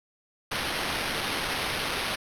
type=noise with sample-and-hold; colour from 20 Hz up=white; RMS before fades=-30 dBFS; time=0.51-2.16 s; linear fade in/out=10 ms; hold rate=7350 Hz; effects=low-pass 12000 Hz 12 dB/octave